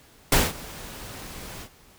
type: noise with ADSR envelope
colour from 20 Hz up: pink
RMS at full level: -17 dBFS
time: 0.32-1.69 s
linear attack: 3 ms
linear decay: 200 ms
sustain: -22 dB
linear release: 66 ms
effects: pink hiss -54 dBFS RMS until 1.98 s